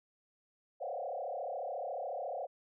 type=tone with frequency modulation; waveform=sine; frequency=633 Hz; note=D#5; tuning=30 cents sharp; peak=-36 dBFS; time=0.8-2.47 s; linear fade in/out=20 ms; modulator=34.1 Hz; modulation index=3.6; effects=none